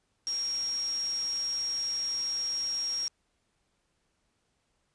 sine tone in noise, 5588 Hz, F8, in tune, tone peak -29 dBFS, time 0.27-3.08 s, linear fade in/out 0 ms, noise white, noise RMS -45 dBFS, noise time 0.27-3.08 s, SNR +13 dB, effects pink hiss -75 dBFS RMS until 4.94 s + resampled to 22050 Hz

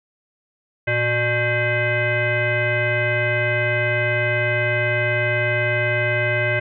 sine tone with frequency modulation, 1084 Hz, C#6, 39 cents flat, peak -17 dBFS, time 0.87-6.6 s, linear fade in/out 10 ms, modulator 484 Hz, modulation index 2.6, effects none

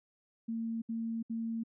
sine tone bursts, 227.5 Hz, A#3, 42 cents flat, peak -33 dBFS, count 3, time 0.48-1.636 s, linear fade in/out 10 ms, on 340 ms, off 68 ms, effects none

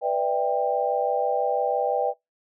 sine chord, E minor seventh, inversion second, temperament just, 494.4 / 593.3 / 659.3 / 791.1 Hz, B4 / D5 / E5 / G5, +2 / +18 / 0 / +16 cents, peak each -26 / -27 / -29 / -25 dBFS, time 0.01-2.14 s, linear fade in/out 50 ms, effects noise-tail reverb RT60 0.2 s tail -25 dB re dry

